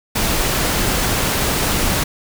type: noise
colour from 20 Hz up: pink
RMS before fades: -18 dBFS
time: 0.15-2.04 s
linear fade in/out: 10 ms
effects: none